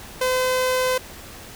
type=tone; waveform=sawtooth; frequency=511 Hz; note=C5; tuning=41 cents flat; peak=-15 dBFS; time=0.21-0.98 s; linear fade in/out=5 ms; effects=pink hiss -40 dBFS RMS until 1.55 s